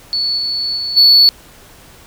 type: tone with level steps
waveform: sine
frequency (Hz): 4435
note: C#8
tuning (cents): 0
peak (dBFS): -14 / -16 / -18 / -3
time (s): 0.13-1.29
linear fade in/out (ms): 0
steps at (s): 0.37 / 0.76 / 0.96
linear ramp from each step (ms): 20
effects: tanh soft clip ceiling -2 dBFS + pink hiss -42 dBFS RMS until 2.06 s